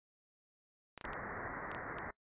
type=clicks; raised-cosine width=0.3 ms; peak=-30 dBFS; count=7; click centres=0.977 / 1.012 / 1.052 / 1.133 / 1.716 / 1.748 / 1.985 s
type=low-pass noise; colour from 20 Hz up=white; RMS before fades=-44 dBFS; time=1.04-2.11 s; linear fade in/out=5 ms; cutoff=2000 Hz; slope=96 dB/octave
effects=noise-tail reverb RT60 0.1 s tail -22 dB re dry + resampled to 8000 Hz